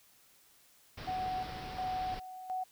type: low-pass noise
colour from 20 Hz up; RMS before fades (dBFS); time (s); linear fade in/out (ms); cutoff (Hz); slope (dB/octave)
pink; -45; 0.97-2.2; 10; 5500; 96
type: tone with tremolo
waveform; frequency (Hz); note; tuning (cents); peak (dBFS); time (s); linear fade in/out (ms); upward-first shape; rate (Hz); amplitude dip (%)
sine; 744; F#5; +9; -33; 1.07-2.64; 10; square; 1.4; 70
effects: white hiss -64 dBFS RMS until 2.71 s